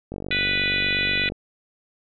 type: click train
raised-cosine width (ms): 2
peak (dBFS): -18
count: 59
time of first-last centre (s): 0.12-1.321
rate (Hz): 48.3
type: harmonic tone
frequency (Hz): 493.9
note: B4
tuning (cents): 0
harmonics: 3 / 4 / 5 / 6 / 7 / 8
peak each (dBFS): -30 / -26 / -24 / -33 / -29 / -30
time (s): 0.31-1.29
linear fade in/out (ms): 2
effects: none